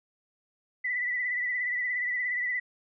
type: tone with vibrato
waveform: sine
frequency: 1975.5 Hz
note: B6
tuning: in tune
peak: -27 dBFS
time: 0.84-2.6 s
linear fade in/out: 10 ms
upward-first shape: sine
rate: 17 Hz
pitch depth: 43 cents each way
effects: none